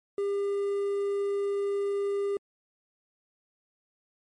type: tone with quantisation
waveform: triangle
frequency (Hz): 401.1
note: G4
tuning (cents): +40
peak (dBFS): -24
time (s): 0.18-2.37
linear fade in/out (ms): 2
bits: 9
effects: MP3 48 kbps